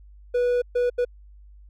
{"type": "tone bursts at uneven times", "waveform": "triangle", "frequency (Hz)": 489.1, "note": "B4", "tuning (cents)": -17, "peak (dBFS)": -17, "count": 3, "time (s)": [[0.34, 0.62], [0.75, 0.9], [0.98, 1.05]], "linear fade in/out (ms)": 10, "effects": ["added 50 Hz sine -45 dBFS peak until 1.69 s"]}